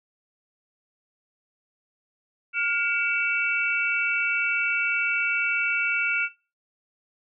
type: tone cluster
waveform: sine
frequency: 1417 / 2271 / 2672 Hz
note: F6 / C#7 / E7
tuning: +25 / +41 / +23 cents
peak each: -27 dBFS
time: 2.53-6.29 s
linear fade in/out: 50 ms
effects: noise-tail reverb RT60 0.3 s tail -18 dB re dry